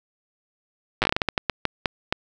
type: slowing click train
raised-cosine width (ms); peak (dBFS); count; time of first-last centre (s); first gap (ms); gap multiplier
0.3; -4; 15; 1.02-2.125; 8; 1.31
effects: none